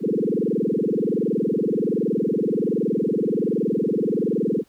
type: tone with frequency modulation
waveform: sine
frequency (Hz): 329.6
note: E4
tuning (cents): 0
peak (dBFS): -19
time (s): 0-4.64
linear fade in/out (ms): 50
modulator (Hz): 21.3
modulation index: 7
effects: pink hiss -61 dBFS RMS until 4.68 s